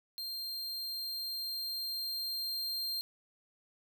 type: tone with level ramp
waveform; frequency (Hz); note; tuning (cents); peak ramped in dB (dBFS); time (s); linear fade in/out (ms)
45% pulse; 4186; C8; 0; -37 to -33; 0.18-3.01; 0
effects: none